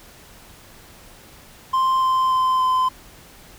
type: tone with pitch steps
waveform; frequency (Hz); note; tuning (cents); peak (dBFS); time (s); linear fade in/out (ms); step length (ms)
triangle; 1046.5 / 1039.9 / 1033.3 / 1026.7; C6 / C6 / C6 / C6; 0 / -11 / -22 / -33; -14; 1.73-2.89; 10; 290
effects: pink hiss -46 dBFS RMS until 3.58 s